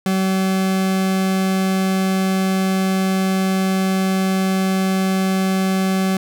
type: tone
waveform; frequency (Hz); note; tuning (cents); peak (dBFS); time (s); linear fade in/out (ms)
40% pulse; 190; F#3; +46; -15; 0.06-6.17; 2
effects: none